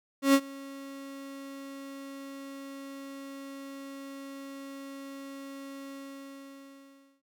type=tone with ADSR envelope; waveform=35% pulse; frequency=274.6 Hz; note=C#4; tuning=16 cents flat; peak=-15 dBFS; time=0.22-7.22 s; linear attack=120 ms; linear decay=60 ms; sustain=-24 dB; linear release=1300 ms; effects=none